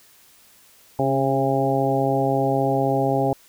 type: harmonic tone with a mistuned harmonic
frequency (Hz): 135.1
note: C#3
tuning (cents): -44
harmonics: 1 / 2 / 3 / 4 / 5 / 6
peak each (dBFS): -25 / -25 / -25 / -25 / -25 / -25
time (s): 0.99-3.33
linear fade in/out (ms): 2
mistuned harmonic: 2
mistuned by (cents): +24
effects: white hiss -53 dBFS RMS until 3.48 s